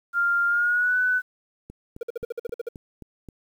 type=tone with pitch glide; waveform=sine; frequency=1396.9 to 1497.2 Hz; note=F6 to F#6; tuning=0 to +20 cents; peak=-19 dBFS; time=0.13-1.22 s; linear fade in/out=50 ms; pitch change=+120 cents; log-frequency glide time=0.47-0.98 s
type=click train; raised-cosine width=3 ms; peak=-27 dBFS; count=7; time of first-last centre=1.7-3.287 s; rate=3.78 Hz
type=tone bursts; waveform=triangle; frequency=471.5 Hz; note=A#4; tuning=20 cents sharp; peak=-24 dBFS; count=10; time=2.01-2.688 s; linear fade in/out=5 ms; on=21 ms; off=52 ms
effects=9-bit